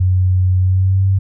sine tone with pitch glide, 92.2 to 96.39 Hz, F#2 to G2, -6 to -29 cents, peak -10 dBFS, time 0-1.19 s, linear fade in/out 10 ms, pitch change +77 cents, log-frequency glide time 0.6-1.05 s, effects none

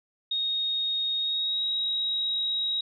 sine tone with pitch glide, 3729 to 3814 Hz, A#7 to A#7, 0 to +39 cents, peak -25 dBFS, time 0.31-2.81 s, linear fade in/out 5 ms, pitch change +39 cents, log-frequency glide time 1.18-1.63 s, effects none

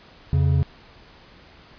triangle tone pair together, 86.48 / 138.59 Hz, F2 / C#3, -16 / 0 cents, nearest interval minor sixth, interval 816 cents, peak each -17 dBFS, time 0.33-0.63 s, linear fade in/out 0 ms, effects pink hiss -49 dBFS RMS until 1.78 s + resampled to 11025 Hz

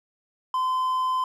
triangle tone, 1027 Hz, C6, 33 cents flat, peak -20 dBFS, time 0.54-1.24 s, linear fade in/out 2 ms, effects none

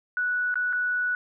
sine tone with dropouts, 1475 Hz, F#6, 6 cents flat, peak -23 dBFS, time 0.17-1.15 s, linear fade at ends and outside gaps 1 ms, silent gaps 0.542-0.556 / 0.727-0.731 s, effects none

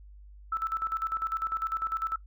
sine tone with tremolo, 1318.5 Hz, E6, in tune, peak -26 dBFS, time 0.52-2.16 s, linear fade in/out 5 ms, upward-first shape square, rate 10 Hz, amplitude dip 70%, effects noise-tail reverb RT60 0.1 s tail -17 dB re dry + added 50 Hz sine -47 dBFS peak until 2.26 s

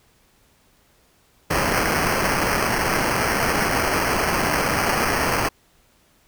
white noise with sample-and-hold, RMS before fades -21 dBFS, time 1.5-5.49 s, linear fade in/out 10 ms, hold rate 3675 Hz, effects pink hiss -59 dBFS RMS until 6.27 s

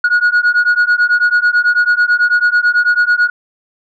sine beating tone pair, 1445 / 1454.1 Hz, F#6 / F#6, -41 / -31 cents, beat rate 9.1 Hz, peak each -10 dBFS, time 0.04-3.3 s, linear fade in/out 5 ms, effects tanh soft clip ceiling -6 dBFS

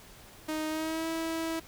sawtooth tone with pitch glide, 311.1 to 326 Hz, D#4 to E4, 0 to -19 cents, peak -27 dBFS, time 0.48-1.6 s, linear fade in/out 10 ms, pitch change +81 cents, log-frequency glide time 0.68-1.07 s, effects pink hiss -52 dBFS RMS until 1.67 s

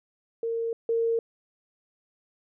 sine tone pair in turn, 459.1 / 459.1 Hz, A#4 / A#4, -26 / -26 cents, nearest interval unison, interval 0 cents, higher neither, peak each -26 / -22 dBFS, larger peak second, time 0.43-0.73 / 0.89-1.19 s, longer neither, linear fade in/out 2 ms, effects none

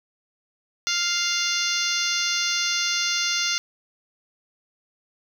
harmonic tone with a mistuned harmonic, 698.5 Hz, F5, in tune, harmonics 2 / 3 / 4 / 5 / 6 / 7 / 8 / 9, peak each -30 / -30 / -30 / -30 / -30 / -30 / -30 / -30 dBFS, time 0.87-3.58 s, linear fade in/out 0 ms, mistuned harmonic 6, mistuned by +19 cents, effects 8-bit

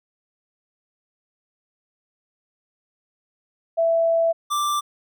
sine / square tone pair in turn, 663 / 1177.2 Hz, E5 / D6, +10 / +4 cents, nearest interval minor seventh, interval 994 cents, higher second, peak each -16 / -21 dBFS, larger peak first, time 3.77-4.33 / 4.5-4.81 s, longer first, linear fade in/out 20 ms, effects none

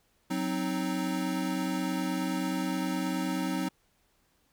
square chord, C diminished, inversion second, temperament equal, 185 / 261.6 / 311.1 Hz, Gb3 / C4 / Eb4, 0 / 0 / 0 cents, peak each -34 dBFS, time 0.3-3.69 s, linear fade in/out 10 ms, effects pink hiss -70 dBFS RMS until 4.52 s

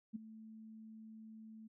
sine tone with ADSR envelope, 220 Hz, A3, in tune, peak -37 dBFS, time 0.13-1.68 s, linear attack 26 ms, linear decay 11 ms, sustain -14 dB, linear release 15 ms, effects none

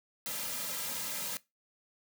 white noise with comb filter, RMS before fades -37 dBFS, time 0.26-1.37 s, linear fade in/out 0 ms, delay 2.7 ms, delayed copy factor -0.85, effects noise-tail reverb RT60 0.2 s tail -19 dB re dry + high-pass 150 Hz 12 dB/octave

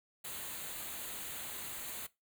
white band-stop noise, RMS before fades -43 dBFS, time 0.24-2.07 s, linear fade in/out 10 ms, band 4500 to 6400 Hz, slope 96 dB/octave, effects noise-tail reverb RT60 0.2 s tail -19 dB re dry

